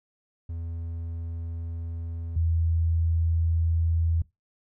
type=tone pair in turn; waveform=triangle / sine; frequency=83.5 / 82.64 Hz; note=E2 / E2; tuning=+23 / +5 cents; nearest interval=unison; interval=18 cents; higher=first; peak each=-29 / -21 dBFS; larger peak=second; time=0.49-2.36 / 2.36-4.22 s; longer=first; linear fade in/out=5 ms; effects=noise-tail reverb RT60 0.2 s tail -21 dB re dry